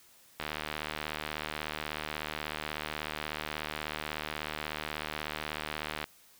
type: click train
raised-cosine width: 0.3 ms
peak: -18 dBFS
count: 432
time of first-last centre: 0.4-6.041 s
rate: 76.4 Hz
effects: white hiss -60 dBFS RMS until 6.39 s